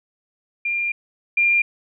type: tone pair in turn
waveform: sine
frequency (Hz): 2396 / 2396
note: D7 / D7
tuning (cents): +34 / +34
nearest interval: unison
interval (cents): 0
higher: neither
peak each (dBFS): -20 / -14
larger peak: second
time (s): 0.65-0.92 / 1.37-1.62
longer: first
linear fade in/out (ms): 5
effects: none